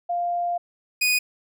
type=tone pair in turn; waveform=sine / sawtooth; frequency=698.5 / 2480 Hz; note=F5 / D#7; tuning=0 / -6 cents; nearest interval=octave + minor seventh; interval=2194 cents; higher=second; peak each=-22 / -15 dBFS; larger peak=second; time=0.09-0.58 / 1.01-1.19 s; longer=first; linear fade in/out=10 ms; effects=none